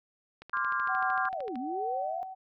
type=click train; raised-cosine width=0.3 ms; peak=-30 dBFS; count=16; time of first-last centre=0.42-1.556 s; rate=13.2 Hz
type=chord; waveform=sine; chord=D half-diminished seventh; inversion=third; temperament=equal with one note detuned; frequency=1046.5 / 1174.7 / 1396.9 / 1618.6 Hz; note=C6 / D6 / F6 / Ab6; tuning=0 / 0 / 0 / -45 cents; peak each=-33 dBFS; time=0.53-1.29 s; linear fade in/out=5 ms
type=tone with tremolo; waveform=sine; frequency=757 Hz; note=F#5; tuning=39 cents sharp; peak=-30 dBFS; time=0.88-2.35 s; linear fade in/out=20 ms; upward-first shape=sine; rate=1.2 Hz; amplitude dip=65%
type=linear two-way sweep; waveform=sine; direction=down then up; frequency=726 to 233.1 to 726 Hz; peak=-34 dBFS; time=1.33-2.23 s; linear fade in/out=0 ms; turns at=1.57 s
effects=none